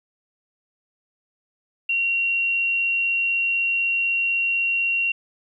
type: tone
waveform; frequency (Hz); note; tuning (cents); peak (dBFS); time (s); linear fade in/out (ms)
sine; 2748; F7; -29; -19; 1.89-5.12; 5
effects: 10-bit